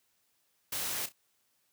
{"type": "noise with echo", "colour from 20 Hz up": "white", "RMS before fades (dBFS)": -35, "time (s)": [0.72, 1.06], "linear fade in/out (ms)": 5, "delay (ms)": 32, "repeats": 2, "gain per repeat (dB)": -12, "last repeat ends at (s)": 1.124, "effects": ["white hiss -74 dBFS RMS until 1.72 s", "high-pass 60 Hz 12 dB/octave"]}